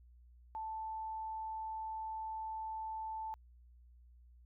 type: tone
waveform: sine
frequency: 880 Hz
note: A5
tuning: in tune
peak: -39 dBFS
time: 0.55-3.34 s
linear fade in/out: 0 ms
effects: added 60 Hz sine -58 dBFS peak until 4.45 s